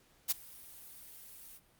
blue noise with ADSR envelope, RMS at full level -28 dBFS, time 0.28-1.6 s, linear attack 30 ms, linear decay 17 ms, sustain -24 dB, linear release 42 ms, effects pink hiss -67 dBFS RMS until 1.79 s + Opus 48 kbps

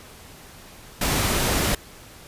pink noise, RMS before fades -22 dBFS, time 1.01-1.75 s, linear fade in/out 5 ms, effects pink hiss -45 dBFS RMS until 2.27 s + resampled to 32000 Hz

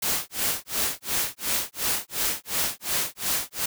white noise with tremolo, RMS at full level -24 dBFS, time 0.02-3.66 s, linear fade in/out 5 ms, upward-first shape sine, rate 2.8 Hz, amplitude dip 100%, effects none

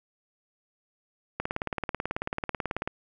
click train, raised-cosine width 0.5 ms, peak -14 dBFS, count 28, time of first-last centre 1.4-2.875 s, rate 18.3 Hz, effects none

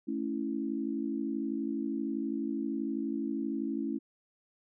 sine chord, A major, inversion none, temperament equal with one note detuned, 218.6 / 277.2 / 329.6 Hz, A3 / C#4 / E4, -11 / 0 / 0 cents, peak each -36 / -34 / -36 dBFS, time 0.07-3.99 s, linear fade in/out 20 ms, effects none

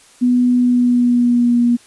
sine tone with pitch glide, 246.9 to 239.5 Hz, B3 to A#3, 0 to +47 cents, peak -10 dBFS, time 0.21-1.77 s, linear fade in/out 20 ms, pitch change -53 cents, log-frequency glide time 0.58-1.59 s, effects white hiss -47 dBFS RMS until 1.86 s + resampled to 24000 Hz

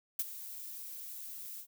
violet noise with ADSR envelope, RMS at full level -30 dBFS, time 0.19-1.67 s, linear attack 5 ms, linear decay 36 ms, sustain -15 dB, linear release 74 ms, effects none

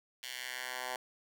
10% pulse tone with high-pass filter sweep, 126.6 Hz, B2, 43 cents sharp, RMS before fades -41 dBFS, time 0.23-0.96 s, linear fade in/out 2 ms, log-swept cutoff 2800 to 880 Hz, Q 1.4, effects none

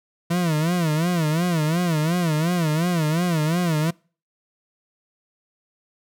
40% pulse tone with vibrato, 164.81 Hz, E3, in tune, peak -18 dBFS, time 0.3-3.91 s, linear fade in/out 10 ms, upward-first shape sine, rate 2.8 Hz, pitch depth 150 cents each way, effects noise-tail reverb RT60 0.4 s tail -26 dB re dry

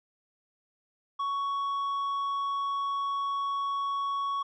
sine tone with tanh clipping, 1115 Hz, C#6, 10 cents sharp, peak -29 dBFS, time 1.19-4.43 s, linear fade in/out 10 ms, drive 5 dB, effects none

